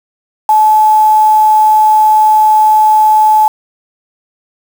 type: tone with quantisation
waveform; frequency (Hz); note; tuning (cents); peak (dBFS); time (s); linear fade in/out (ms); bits
sine; 861; A5; -38; -4; 0.49-3.48; 2; 4
effects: none